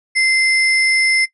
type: tone with sample-and-hold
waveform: sine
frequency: 2078 Hz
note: C7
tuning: 12 cents flat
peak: -12 dBFS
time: 0.15-1.26 s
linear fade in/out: 20 ms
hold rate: 7350 Hz
effects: noise-tail reverb RT60 0.1 s tail -18 dB re dry + resampled to 24000 Hz